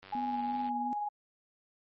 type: click train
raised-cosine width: 0.3 ms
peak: -34 dBFS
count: 64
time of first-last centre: 0.03-0.687 s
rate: 95.9 Hz
type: tone with tremolo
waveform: sine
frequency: 830.6 Hz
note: G#5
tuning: in tune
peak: -30 dBFS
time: 0.12-1.09 s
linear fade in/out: 10 ms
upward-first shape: triangle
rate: 19 Hz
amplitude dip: 35%
type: tone with vibrato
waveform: sine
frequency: 246.9 Hz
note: B3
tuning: in tune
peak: -36 dBFS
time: 0.15-0.93 s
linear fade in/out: 0 ms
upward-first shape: sine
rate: 2.8 Hz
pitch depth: 27 cents each way
effects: MP3 32 kbps